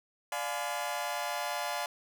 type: chord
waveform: sawtooth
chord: D diminished seventh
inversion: none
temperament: just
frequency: 587.3 / 704.8 / 845.8 / 1014.9 Hz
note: D5 / F5 / Ab5 / Cb6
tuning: 0 / +16 / +31 / +47 cents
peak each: -35 / -33 / -34 / -36 dBFS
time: 0.32-1.86 s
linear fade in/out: 2 ms
effects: none